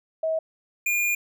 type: tone pair in turn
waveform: sine / square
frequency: 641 / 2420 Hz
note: E5 / D#7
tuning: -49 / -49 cents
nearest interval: octave + major seventh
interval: 2300 cents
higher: second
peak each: -22 dBFS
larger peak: neither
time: 0.23-0.39 / 0.86-1.15 s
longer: second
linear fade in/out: 5 ms
effects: none